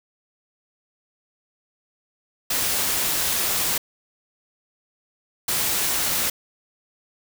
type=noise bursts at uneven times; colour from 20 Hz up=white; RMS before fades=-23 dBFS; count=2; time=2.5-3.78 / 5.48-6.3 s; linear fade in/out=5 ms; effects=none

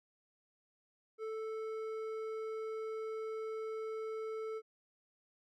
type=tone with hard clipping; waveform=sine; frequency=440 Hz; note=A4; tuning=in tune; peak=-40 dBFS; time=1.18-4.62 s; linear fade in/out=50 ms; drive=8 dB; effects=none

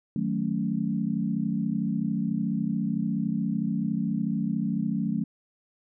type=chord; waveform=sine; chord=D# half-diminished seventh; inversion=none; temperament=equal with one note detuned; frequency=155.56 / 186.18 / 220 / 277.2 Hz; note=D#3 / F#3 / A3 / C#4; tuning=0 / +11 / 0 / 0 cents; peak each=-33 / -29 / -28 / -33 dBFS; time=0.16-5.24 s; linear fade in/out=2 ms; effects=none

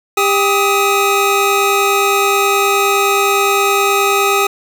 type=tone pair together; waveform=25% pulse; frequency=397.9 / 1263.3 Hz; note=G4 / D#6; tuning=+26 / +26 cents; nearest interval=octave + minor sixth; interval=2000 cents; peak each=-10 dBFS; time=0.17-4.47 s; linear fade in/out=5 ms; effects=none

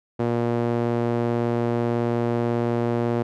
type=tone with band-pass filter; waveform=sawtooth; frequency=118.3 Hz; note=A#2; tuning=26 cents sharp; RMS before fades=-23 dBFS; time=0.19-3.23 s; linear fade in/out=10 ms; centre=420 Hz; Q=0.95; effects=none

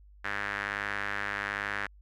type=tone with band-pass filter; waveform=sawtooth; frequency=101.2 Hz; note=G#2; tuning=44 cents flat; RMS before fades=-34 dBFS; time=0.24-1.87 s; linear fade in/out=10 ms; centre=1700 Hz; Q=3.6; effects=added 50 Hz sine -52 dBFS peak until 2.01 s

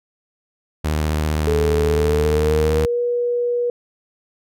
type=tone with vibrato; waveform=sawtooth; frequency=76.9 Hz; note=D#2; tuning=20 cents flat; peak=-14 dBFS; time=0.84-2.86 s; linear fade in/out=10 ms; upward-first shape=sine; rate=15 Hz; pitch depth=34 cents each way
type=tone with pitch glide; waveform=sine; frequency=430 to 482.7 Hz; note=A4 to B4; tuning=-40 to -40 cents; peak=-17 dBFS; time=1.47-3.7 s; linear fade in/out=2 ms; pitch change=+200 cents; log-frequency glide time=1.88-3 s
effects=none

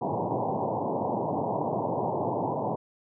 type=band-pass noise; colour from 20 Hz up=white; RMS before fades=-29 dBFS; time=0.01-2.76 s; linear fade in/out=10 ms; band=100 to 980 Hz; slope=96 dB/octave; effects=none

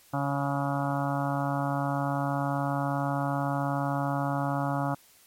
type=harmonic tone with a mistuned harmonic; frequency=140.2 Hz; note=C#3; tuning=20 cents sharp; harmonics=1 / 2 / 4 / 5 / 6 / 7 / 8 / 9 / 10; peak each=-30 / -32 / -36 / -34 / -35 / -38 / -39 / -38 / -41 dBFS; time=0.13-4.95 s; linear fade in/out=10 ms; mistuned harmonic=10; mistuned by=+28 cents; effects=white hiss -58 dBFS RMS until 5.26 s + MP3 64 kbps

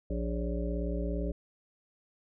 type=harmonic tone with a mistuned harmonic; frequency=58.27 Hz; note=A#1; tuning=in tune; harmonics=1 / 3 / 5 / 7 / 9 / 10; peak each=-32 / -37 / -39 / -40 / -42 / -42 dBFS; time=0.1-1.32 s; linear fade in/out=5 ms; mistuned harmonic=9; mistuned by=+67 cents; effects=none

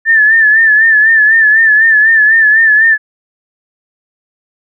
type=tone with vibrato; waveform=sine; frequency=1760 Hz; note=A6; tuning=in tune; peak=-4 dBFS; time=0.05-2.98 s; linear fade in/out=50 ms; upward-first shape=sine; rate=4 Hz; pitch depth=61 cents each way; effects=none

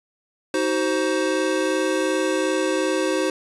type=chord; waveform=square; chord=C diminished; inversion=first; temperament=just; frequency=314 / 376.7 / 523.3 Hz; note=Eb4 / Gb4 / C5; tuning=+16 / +31 / 0 cents; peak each=-25 dBFS; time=0.54-3.3 s; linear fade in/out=2 ms; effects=resampled to 24000 Hz + 8-bit

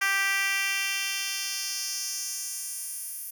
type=tone with high-pass filter sweep; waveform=10% pulse; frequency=392 Hz; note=G4; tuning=in tune; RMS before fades=-30 dBFS; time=0.01-3.31 s; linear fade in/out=10 ms; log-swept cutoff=1600 to 12000 Hz; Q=1.7; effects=none

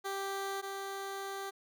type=tone pair in turn; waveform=15% pulse; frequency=392 / 392 Hz; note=G4 / G4; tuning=0 / 0 cents; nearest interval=unison; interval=0 cents; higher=neither; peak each=-29 / -32 dBFS; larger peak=first; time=0.04-0.62 / 0.62-1.51 s; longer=second; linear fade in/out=20 ms; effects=none

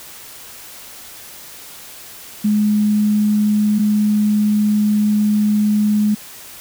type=tone pair in turn; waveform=sine; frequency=210 / 210 Hz; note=G#3 / G#3; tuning=+19 / +19 cents; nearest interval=unison; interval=0 cents; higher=neither; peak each=-12 dBFS; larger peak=neither; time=2.44-3.79 / 3.79-6.15 s; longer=second; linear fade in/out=10 ms; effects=white hiss -37 dBFS RMS until 6.6 s

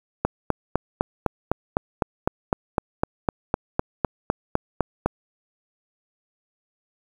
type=click train; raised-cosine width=1 ms; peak=-5 dBFS; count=20; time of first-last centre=0.25-5.06 s; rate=3.95 Hz; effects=7-bit

